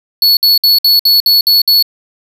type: tone bursts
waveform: square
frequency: 4406 Hz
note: C#8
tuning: 11 cents flat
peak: -6 dBFS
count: 8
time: 0.22-1.826 s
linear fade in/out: 2 ms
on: 150 ms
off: 58 ms
effects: none